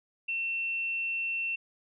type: tone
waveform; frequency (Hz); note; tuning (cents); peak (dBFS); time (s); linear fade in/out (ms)
sine; 2700; E7; +41; -29; 0.28-1.56; 10
effects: none